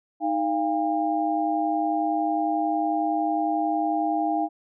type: tone cluster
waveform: sine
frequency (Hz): 312 / 693 / 804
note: D#4 / F5 / G5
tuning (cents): +5 / -14 / +44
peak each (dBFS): -26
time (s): 0.2-4.49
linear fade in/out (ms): 50
effects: none